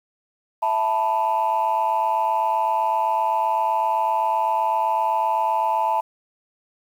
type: chord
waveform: sine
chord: E suspended fourth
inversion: none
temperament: equal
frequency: 659.3 / 880 / 987.8 Hz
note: E5 / A5 / B5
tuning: 0 / 0 / 0 cents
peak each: -25 / -19 / -23 dBFS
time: 0.62-6.01 s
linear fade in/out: 10 ms
effects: tanh soft clip ceiling -13 dBFS + 8-bit